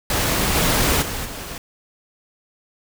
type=noise with level steps; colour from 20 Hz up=pink; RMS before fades=-20 / -18 / -27 / -32 dBFS; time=0.1-1.58 s; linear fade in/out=2 ms; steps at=0.54 / 1.01 / 1.24 s; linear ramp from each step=20 ms; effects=none